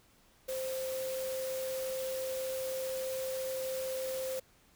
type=tone in noise; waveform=sine; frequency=523.3 Hz; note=C5; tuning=in tune; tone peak=-34 dBFS; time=0.48-4.4 s; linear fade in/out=10 ms; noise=white; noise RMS=-44 dBFS; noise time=0.48-4.4 s; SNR=+7 dB; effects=pink hiss -65 dBFS RMS until 4.75 s